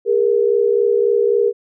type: tone pair together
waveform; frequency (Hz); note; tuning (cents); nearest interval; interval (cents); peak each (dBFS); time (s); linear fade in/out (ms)
sine; 407.5 / 471.2; G#4 / A#4; -33 / +19; minor third; 252; -15 / -15; 0.05-1.53; 50
effects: none